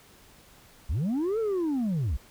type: linear two-way sweep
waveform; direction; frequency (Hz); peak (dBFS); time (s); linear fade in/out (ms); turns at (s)
sine; up then down; 52 to 460 to 52; -22; 0.89-2.17; 10; 1.39
effects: tanh soft clip ceiling -24 dBFS + pink hiss -55 dBFS RMS until 2.3 s